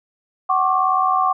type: tone cluster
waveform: sine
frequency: 751 / 1086 / 1165 Hz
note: F#5 / C#6 / D6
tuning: +26 / -36 / -14 cents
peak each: -19 dBFS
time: 0.49-1.33 s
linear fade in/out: 10 ms
effects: none